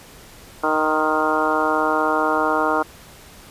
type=harmonic tone with a mistuned harmonic; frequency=155.56 Hz; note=D#3; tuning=in tune; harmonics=2 / 3 / 4 / 5 / 6 / 7 / 8 / 9; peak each=-25 / -25 / -25 / -25 / -25 / -25 / -25 / -25 dBFS; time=0.63-2.83 s; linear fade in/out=10 ms; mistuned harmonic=7; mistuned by=-30 cents; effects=pink hiss -44 dBFS RMS until 3.5 s + resampled to 32000 Hz